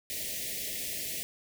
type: band-stop noise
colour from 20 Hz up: white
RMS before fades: -36 dBFS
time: 0.1-1.23 s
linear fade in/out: 0 ms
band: 680 to 1800 Hz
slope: 96 dB/octave
effects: none